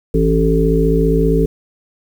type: harmonic tone with a mistuned harmonic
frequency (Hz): 55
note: A1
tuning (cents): 0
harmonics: 1 / 3 / 5 / 7 / 8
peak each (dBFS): -16 / -16 / -19 / -20 / -16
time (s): 0.14-1.46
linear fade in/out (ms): 5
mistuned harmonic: 1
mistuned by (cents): -120
effects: 7-bit